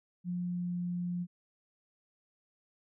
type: tone with pitch glide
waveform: sine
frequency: 177.4 to 176.38 Hz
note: F3 to F3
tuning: +27 to +17 cents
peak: -32 dBFS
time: 0.24-1.27 s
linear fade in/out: 50 ms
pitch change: -10 cents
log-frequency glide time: 0.4-0.76 s
effects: none